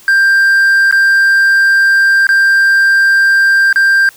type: tone with dropouts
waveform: triangle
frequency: 1585 Hz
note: G6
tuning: 19 cents sharp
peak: -4 dBFS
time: 0.08-4.09 s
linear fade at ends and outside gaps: 1 ms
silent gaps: 0.912-0.925 / 2.269-2.29 / 3.728-3.759 s
effects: white hiss -41 dBFS RMS until 4.16 s